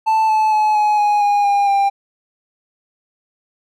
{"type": "tone with pitch steps", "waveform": "triangle", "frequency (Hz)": [880, 867.4, 854.9, 842.7, 830.6, 818.7, 807, 795.4], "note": ["A5", "A5", "G#5", "G#5", "G#5", "G#5", "G#5", "G5"], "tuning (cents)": [0, -25, 50, 25, 0, -25, -50, 25], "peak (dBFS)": -10, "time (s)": [0.06, 1.9], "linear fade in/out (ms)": 20, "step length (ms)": 230, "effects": []}